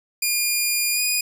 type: tone with pitch glide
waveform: 10% pulse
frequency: 2420 to 2467 Hz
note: D#7 to D#7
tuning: -49 to -15 cents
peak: -11 dBFS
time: 0.22-1.21 s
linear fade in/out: 5 ms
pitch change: +34 cents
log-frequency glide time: 0.92-1.01 s
effects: none